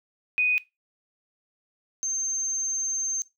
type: tone pair in turn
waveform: sine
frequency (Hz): 2489 / 6310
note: D#7 / G8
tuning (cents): 0 / +10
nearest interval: octave + major third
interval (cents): 1610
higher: second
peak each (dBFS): -20 / -25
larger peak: first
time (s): 0.38-0.58 / 2.03-3.22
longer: second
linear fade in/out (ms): 0
effects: noise-tail reverb RT60 0.2 s tail -18 dB re dry